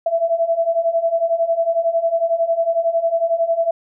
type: beating tone pair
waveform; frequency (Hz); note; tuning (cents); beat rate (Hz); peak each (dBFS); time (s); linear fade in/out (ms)
sine; 659.3 / 670.3; E5 / E5; 0 / +29; 11; -20 / -17; 0.06-3.71; 5
effects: none